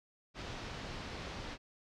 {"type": "low-pass noise", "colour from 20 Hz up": "pink", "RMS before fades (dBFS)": -44, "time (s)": [0.34, 1.58], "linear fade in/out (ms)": 50, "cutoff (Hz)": 5300, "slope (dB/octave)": 24, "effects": []}